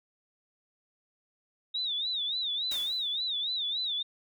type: tone with vibrato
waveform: sine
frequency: 3709 Hz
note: A#7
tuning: 9 cents flat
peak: -29 dBFS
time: 1.74-4.03 s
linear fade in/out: 10 ms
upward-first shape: sine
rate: 3.5 Hz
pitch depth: 140 cents each way
type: noise with exponential decay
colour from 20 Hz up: white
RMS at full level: -38 dBFS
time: 2.71-3.22 s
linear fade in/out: 5 ms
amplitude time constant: 110 ms
effects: none